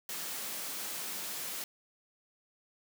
white high-pass noise, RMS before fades -39 dBFS, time 0.09-1.64 s, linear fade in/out 2 ms, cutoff 140 Hz, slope 48 dB/octave, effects none

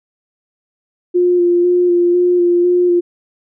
sine tone with vibrato, 352.7 Hz, F4, 17 cents sharp, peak -9 dBFS, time 1.14-3.01 s, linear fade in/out 20 ms, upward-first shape square, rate 2 Hz, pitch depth 16 cents each way, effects none

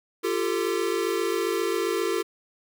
square tone cluster, 345.3 / 392.9 / 447.7 Hz, F4 / G4 / A4, -20 / +4 / +30 cents, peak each -29 dBFS, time 0.23-2.23 s, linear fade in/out 20 ms, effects none

